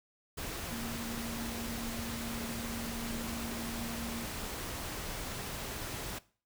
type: tone in noise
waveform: sine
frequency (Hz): 231.7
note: A#3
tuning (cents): -10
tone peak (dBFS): -39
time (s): 0.71-4.26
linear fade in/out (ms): 10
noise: pink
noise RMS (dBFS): -40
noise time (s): 0.37-6.19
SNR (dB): -2
effects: noise-tail reverb RT60 0.4 s tail -19 dB re dry